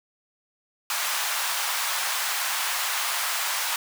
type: high-pass noise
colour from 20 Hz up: pink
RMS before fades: -27 dBFS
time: 0.9-3.76 s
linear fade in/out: 2 ms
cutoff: 860 Hz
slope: 24 dB/octave
effects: none